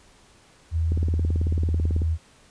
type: tone with pitch glide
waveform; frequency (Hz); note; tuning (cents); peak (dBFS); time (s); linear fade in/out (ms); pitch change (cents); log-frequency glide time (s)
sine; 81.6 to 80.85; E2 to E2; -17 to -33; -20; 0.71-2.18; 50; -16; 1.69-1.87
type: click train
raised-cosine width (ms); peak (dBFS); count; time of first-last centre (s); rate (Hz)
3; -17; 21; 0.92-2.019; 18.2
effects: pink hiss -55 dBFS RMS until 2.5 s + resampled to 22050 Hz